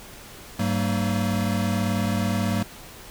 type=tone cluster; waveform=square; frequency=101.3 / 190.4 / 228.8 Hz; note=G#2 / F#3 / A#3; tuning=-43 / +50 / -32 cents; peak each=-27 dBFS; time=0.59-2.63 s; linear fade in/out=5 ms; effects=pink hiss -43 dBFS RMS until 3.1 s